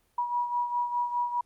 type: beating tone pair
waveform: sine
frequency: 966 / 970.9 Hz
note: B5 / B5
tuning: -39 / -30 cents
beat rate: 4.9 Hz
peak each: -27 / -34 dBFS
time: 0.18-1.41 s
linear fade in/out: 5 ms
effects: pink hiss -69 dBFS RMS until 1.45 s + Opus 24 kbps